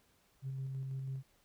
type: tone with tremolo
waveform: sine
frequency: 133.7 Hz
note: C3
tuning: 38 cents sharp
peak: -35 dBFS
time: 0.42-1.23 s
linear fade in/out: 50 ms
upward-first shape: square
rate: 6.1 Hz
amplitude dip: 25%
effects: tanh soft clip ceiling -34 dBFS + pink hiss -71 dBFS RMS until 1.44 s